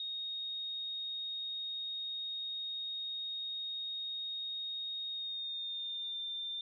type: tone with pitch glide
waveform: sine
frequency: 3729 to 3587 Hz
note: A#7 to A7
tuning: 0 to +33 cents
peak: -37 dBFS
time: 0-6.61 s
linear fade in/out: 2 ms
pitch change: -67 cents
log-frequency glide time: 5.1-6.18 s
effects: none